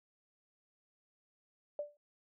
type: tone with exponential decay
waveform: sine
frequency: 587.3 Hz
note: D5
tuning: in tune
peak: -32 dBFS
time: 1.79-1.97 s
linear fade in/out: 2 ms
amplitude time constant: 37 ms
effects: none